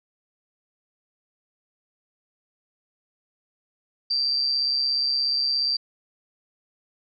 sine tone with amplitude modulation, 4699 Hz, D8, in tune, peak -18 dBFS, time 4.1-5.77 s, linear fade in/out 10 ms, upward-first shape sine, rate 137 Hz, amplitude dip 60%, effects none

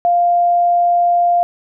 sine tone, 698.5 Hz, F5, in tune, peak -10 dBFS, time 0.05-1.43 s, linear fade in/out 0 ms, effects none

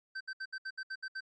square tone bursts, 1548 Hz, G6, 22 cents flat, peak -38 dBFS, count 9, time 0.15-1.207 s, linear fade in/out 10 ms, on 57 ms, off 68 ms, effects resampled to 16000 Hz

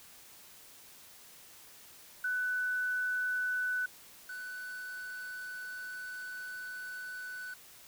sine / triangle tone pair in turn, 1495 / 1495 Hz, F#6 / F#6, +17 / +17 cents, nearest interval unison, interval 0 cents, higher neither, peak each -30 / -38 dBFS, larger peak first, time 2.24-3.86 / 4.29-7.54 s, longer second, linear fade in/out 5 ms, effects white hiss -55 dBFS RMS until 7.87 s

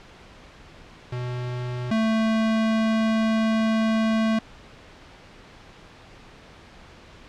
square tone pair in turn, 123.7 / 221.6 Hz, B2 / A3, +3 / +13 cents, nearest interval minor seventh, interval 1010 cents, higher second, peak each -28 / -20 dBFS, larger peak second, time 1.12-1.91 / 1.91-4.39 s, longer second, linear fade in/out 5 ms, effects pink hiss -47 dBFS RMS until 7.28 s + low-pass 4000 Hz 12 dB/octave

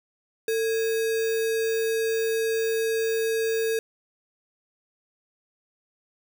sine tone with sample-and-hold, 448.9 Hz, A4, 35 cents sharp, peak -22 dBFS, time 0.48-3.79 s, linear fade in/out 2 ms, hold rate 2100 Hz, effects none

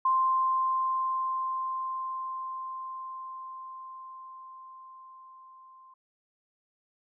sine tone with level ramp, 1046.5 Hz, C6, in tune, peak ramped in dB -21 to -51 dBFS, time 0.05-5.94 s, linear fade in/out 5 ms, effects none

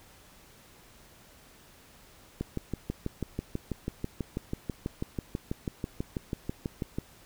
click train, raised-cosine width 3 ms, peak -18 dBFS, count 29, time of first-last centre 2.41-6.985 s, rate 6.12 Hz, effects pink hiss -56 dBFS RMS until 7.25 s

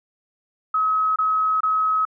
sine tone bursts, 1278 Hz, D#6, 46 cents sharp, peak -17 dBFS, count 3, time 0.74-2.052 s, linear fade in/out 5 ms, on 420 ms, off 26 ms, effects none

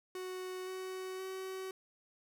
45% pulse tone with pitch steps, 370 / 374.1 / 378.2 Hz, F#4 / F#4 / F#4, 0 / +19 / +38 cents, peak -40 dBFS, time 0.15-1.71 s, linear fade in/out 2 ms, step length 520 ms, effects none

